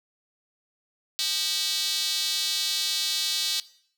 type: tone with high-pass filter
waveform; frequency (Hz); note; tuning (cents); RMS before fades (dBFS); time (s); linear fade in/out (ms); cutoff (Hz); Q
square; 174.61; F3; 0; -27; 1.19-3.6; 0; 4000; 3.2
effects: noise-tail reverb RT60 0.6 s tail -19 dB re dry